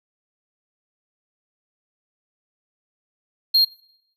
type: tone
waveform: triangle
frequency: 4228 Hz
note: C8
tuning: 17 cents sharp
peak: -11 dBFS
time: 3.54-3.65 s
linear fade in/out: 10 ms
effects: noise-tail reverb RT60 0.8 s tail -23 dB re dry